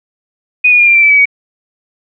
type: tone with pitch steps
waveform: sine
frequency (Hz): 2481 / 2447 / 2413 / 2380 / 2347 / 2315 / 2283 / 2252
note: D#7 / D#7 / D7 / D7 / D7 / D7 / D7 / C#7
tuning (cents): -6 / -29 / +46 / +22 / -2 / -25 / -50 / +27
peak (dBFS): -4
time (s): 0.64-1.256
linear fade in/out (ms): 10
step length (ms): 77
effects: none